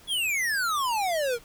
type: exponential sweep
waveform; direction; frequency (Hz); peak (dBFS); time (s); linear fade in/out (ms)
square; down; 3442 to 452.1; -25; 0.07-1.39; 50
effects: pink hiss -53 dBFS RMS until 1.44 s